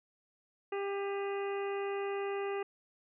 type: harmonic tone with a mistuned harmonic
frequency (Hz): 397.9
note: G4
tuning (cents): +26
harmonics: 1 / 2 / 3 / 4 / 5 / 6 / 7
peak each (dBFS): -34 / -42 / -45 / -51 / -48 / -50 / -52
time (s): 0.72-2.63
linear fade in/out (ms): 5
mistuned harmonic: 6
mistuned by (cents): +66
effects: none